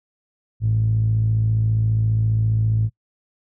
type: tone with low-pass filter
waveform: 5% pulse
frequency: 54.8 Hz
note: A1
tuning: 6 cents flat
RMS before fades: -19 dBFS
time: 0.6-2.9 s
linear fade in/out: 50 ms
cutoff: 110 Hz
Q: 6.5
effects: noise-tail reverb RT60 0.1 s tail -25 dB re dry